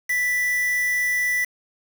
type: tone with quantisation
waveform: triangle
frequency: 1976 Hz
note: B6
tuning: in tune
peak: -18 dBFS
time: 0.09-1.45 s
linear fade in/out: 10 ms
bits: 5
effects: none